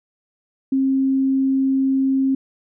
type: tone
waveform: sine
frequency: 267.6 Hz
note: C4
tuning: 39 cents sharp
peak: -15 dBFS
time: 0.72-2.35 s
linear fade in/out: 5 ms
effects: none